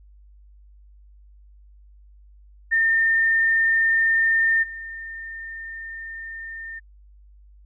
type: tone with level steps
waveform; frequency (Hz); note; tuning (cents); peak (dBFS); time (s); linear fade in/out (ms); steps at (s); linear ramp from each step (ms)
sine; 1812; A#6; -50; -16 / -32; 2.71-6.8; 20; 4.62; 20
effects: added 50 Hz sine -47 dBFS peak until 7.65 s